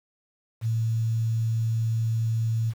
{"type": "tone", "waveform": "sine", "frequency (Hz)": 113.1, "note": "A2", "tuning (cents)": 48, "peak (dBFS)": -22, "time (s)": [0.61, 2.74], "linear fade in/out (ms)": 50, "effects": ["8-bit"]}